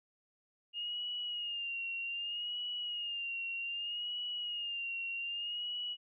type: tone with vibrato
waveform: sine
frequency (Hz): 2836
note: F7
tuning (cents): +26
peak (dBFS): -36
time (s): 0.73-5.97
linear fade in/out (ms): 50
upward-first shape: sine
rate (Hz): 0.64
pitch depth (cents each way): 58
effects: none